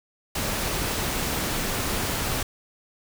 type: noise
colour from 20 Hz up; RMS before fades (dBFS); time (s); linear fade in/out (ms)
pink; -27; 0.35-2.43; 5
effects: none